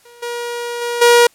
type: tone with level steps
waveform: sawtooth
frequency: 477.2 Hz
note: A#4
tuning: 41 cents sharp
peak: -37 / -18 / -15 / -3 dBFS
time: 0.05-1.27 s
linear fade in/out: 5 ms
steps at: 0.22 / 0.81 / 1.01 s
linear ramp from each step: 10 ms
effects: white hiss -52 dBFS RMS until 1.34 s + low-pass 12000 Hz 12 dB/octave